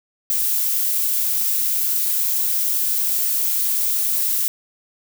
violet noise, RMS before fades -20 dBFS, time 0.3-4.48 s, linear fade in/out 0 ms, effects none

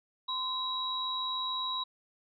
sine tone pair together, 1032 / 3871 Hz, C6 / B7, -24 / -35 cents, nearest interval octave + major seventh, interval 2289 cents, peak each -35 / -33 dBFS, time 0.28-1.84 s, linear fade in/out 10 ms, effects none

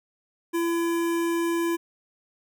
square tone with notch filter, 337.4 Hz, E4, 40 cents sharp, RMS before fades -25 dBFS, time 0.53-1.77 s, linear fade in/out 20 ms, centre 4300 Hz, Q 1.5, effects none

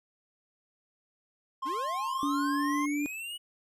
triangle tone, 1060 Hz, C6, 22 cents sharp, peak -29 dBFS, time 1.62-2.86 s, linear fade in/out 10 ms
square linear sweep, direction up, 260.4 to 2957 Hz, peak -37 dBFS, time 1.65-3.38 s, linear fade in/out 20 ms
sine tone with pitch glide, 286.4 to 291.6 Hz, D4 to D4, -43 to -12 cents, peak -28 dBFS, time 2.23-3.06 s, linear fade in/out 0 ms, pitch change +31 cents, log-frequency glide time 2.54-2.76 s
effects resampled to 32000 Hz

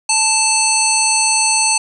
harmonic tone with a mistuned harmonic, 880 Hz, A5, in tune, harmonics 1 / 3 / 5 / 7 / 9 / 10, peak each -19 / -19 / -19 / -19 / -19 / -19 dBFS, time 0.09-1.78 s, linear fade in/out 5 ms, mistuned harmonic 9, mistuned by +21 cents, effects 8-bit

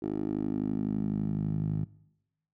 10% pulse tone with band-pass filter sweep, 51.91 Hz, G#1, in tune, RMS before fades -31 dBFS, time 0.02-1.85 s, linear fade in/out 10 ms, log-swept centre 350 to 140 Hz, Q 2.8, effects noise-tail reverb RT60 0.9 s tail -22 dB re dry

